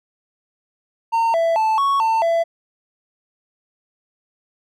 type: tone with pitch steps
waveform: triangle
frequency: 914 / 664 / 878 / 1110 / 896 / 669 Hz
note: A#5 / E5 / A5 / C#6 / A5 / E5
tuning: -34 / +12 / -4 / +2 / +31 / +25 cents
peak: -13 dBFS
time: 1.12-2.44 s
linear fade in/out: 20 ms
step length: 220 ms
effects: none